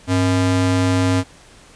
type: ring-modulated tone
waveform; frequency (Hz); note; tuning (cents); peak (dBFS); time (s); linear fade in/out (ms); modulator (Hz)
square; 185; F#3; 0; -12; 0.07-1.24; 50; 84
effects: pink hiss -46 dBFS RMS until 1.75 s + resampled to 22050 Hz